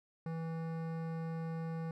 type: tone with hard clipping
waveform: sine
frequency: 163.5 Hz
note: E3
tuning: 14 cents flat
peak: -39 dBFS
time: 0.26-1.91 s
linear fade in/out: 2 ms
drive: 16 dB
effects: none